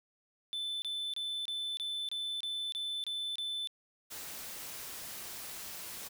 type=tone bursts; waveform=triangle; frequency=3520 Hz; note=A7; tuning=in tune; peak=-33 dBFS; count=10; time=0.53-3.673 s; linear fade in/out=0 ms; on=290 ms; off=27 ms
type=noise; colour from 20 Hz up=white; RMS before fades=-44 dBFS; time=4.1-6.09 s; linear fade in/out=20 ms
effects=none